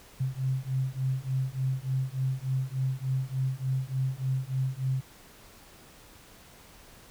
sine beating tone pair, 130 / 133.4 Hz, C3 / C3, -11 / +34 cents, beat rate 3.4 Hz, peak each -30 dBFS, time 0.2-5.01 s, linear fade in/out 10 ms, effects pink hiss -53 dBFS RMS until 7.1 s

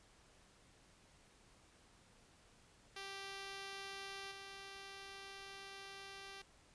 5% pulse tone with level steps, 392 Hz, G4, in tune, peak -35 / -39 dBFS, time 2.96-6.42 s, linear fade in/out 5 ms, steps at 4.31 s, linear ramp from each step 10 ms, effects pink hiss -67 dBFS RMS until 6.74 s + resampled to 22050 Hz

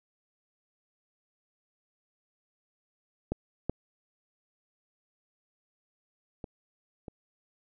clicks, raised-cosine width 2 ms, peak -16 / -15 / -25 / -27 dBFS, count 4, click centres 3.32 / 3.696 / 6.442 / 7.082 s, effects none

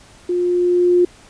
sine tone with level ramp, 354.8 Hz, F4, 27 cents sharp, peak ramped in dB -16 to -9 dBFS, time 0.29-1.05 s, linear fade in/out 5 ms, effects pink hiss -46 dBFS RMS until 1.29 s + resampled to 22050 Hz

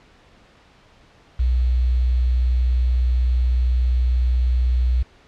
sine tone with quantisation, 61.74 Hz, B1, in tune, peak -15 dBFS, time 1.39-5.03 s, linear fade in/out 10 ms, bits 7, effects pink hiss -52 dBFS RMS until 5.27 s + low-pass 4000 Hz 12 dB/octave

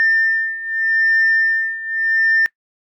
sine beating tone pair, 1797 / 1797.83 Hz, A6 / A6, +36 / +37 cents, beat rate 0.83 Hz, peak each -18 / -15 dBFS, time 0-2.46 s, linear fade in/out 0 ms, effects noise-tail reverb RT60 0.1 s tail -23 dB re dry + tanh soft clip ceiling -8 dBFS

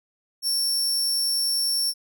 sawtooth tone, 5450 Hz, F8, 43 cents flat, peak -19 dBFS, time 0.42-1.94 s, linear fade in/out 50 ms, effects none

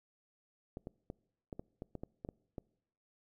clicks, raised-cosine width 2 ms, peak -29 dBFS, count 11, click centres 0.771 / 0.871 / 1.101 / 1.528 / 1.595 / 1.821 / 1.953 / 2.035 / 2.249 / 2.289 / 2.582 s, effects noise-tail reverb RT60 0.8 s tail -25 dB re dry

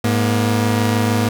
sawtooth tone pair together, 106.2 / 238.8 Hz, G#2 / A#3, +39 / +42 cents, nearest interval octave + major second, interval 1403 cents, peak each -13 / -14 dBFS, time 0.04-1.29 s, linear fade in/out 5 ms, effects none

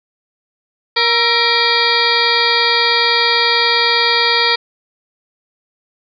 harmonic tone with a mistuned harmonic, 470.6 Hz, A#4, 16 cents sharp, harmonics 1 / 2 / 3 / 4 / 5 / 7 / 8 / 9 / 10, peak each -21 / -20 / -22 / -19 / -19 / -21 / -20 / -21 / -18 dBFS, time 0.96-4.56 s, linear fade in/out 10 ms, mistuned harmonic 3, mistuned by -83 cents, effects none

